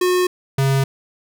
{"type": "tone pair in turn", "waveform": "square", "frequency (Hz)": [362.6, 135.82], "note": ["F#4", "C#3"], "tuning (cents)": [-35, -35], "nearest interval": "octave + perfect fourth", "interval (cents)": 1700, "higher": "first", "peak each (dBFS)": -15, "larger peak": "neither", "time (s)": [[0.01, 0.27], [0.58, 0.84]], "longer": "neither", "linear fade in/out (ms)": 5, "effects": []}